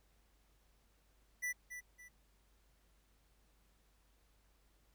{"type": "tone with echo", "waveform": "square", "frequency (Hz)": 1975.5, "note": "B6", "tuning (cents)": 0, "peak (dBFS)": -37, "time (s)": [1.42, 1.53], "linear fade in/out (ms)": 20, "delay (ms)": 280, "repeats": 2, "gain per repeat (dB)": -9, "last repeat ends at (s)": 2.09, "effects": ["added 50 Hz sine -70 dBFS peak until 4.94 s", "pink hiss -75 dBFS RMS until 4.94 s"]}